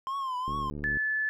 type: tone with vibrato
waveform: triangle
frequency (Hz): 1050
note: C6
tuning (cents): +6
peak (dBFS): -28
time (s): 0.07-0.7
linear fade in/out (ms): 0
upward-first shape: triangle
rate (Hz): 2.5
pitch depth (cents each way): 110
type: click train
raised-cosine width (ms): 3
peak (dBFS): -26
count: 37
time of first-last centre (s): 0.48-0.97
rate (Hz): 73.4
type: tone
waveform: sine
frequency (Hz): 1734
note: A6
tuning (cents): -26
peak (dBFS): -26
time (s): 0.84-1.29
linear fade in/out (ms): 0
effects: none